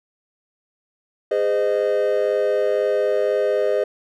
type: tone cluster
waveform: triangle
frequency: 411.1 / 513 / 617 Hz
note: G#4 / C5 / D#5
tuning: -18 / -34 / -15 cents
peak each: -19 dBFS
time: 1.31-3.84 s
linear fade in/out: 5 ms
effects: tanh soft clip ceiling -8 dBFS